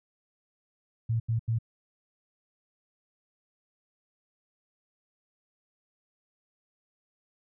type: tone bursts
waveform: sine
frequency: 114 Hz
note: A#2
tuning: 38 cents flat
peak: -24 dBFS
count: 3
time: 1.09-1.588 s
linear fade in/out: 10 ms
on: 110 ms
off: 84 ms
effects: none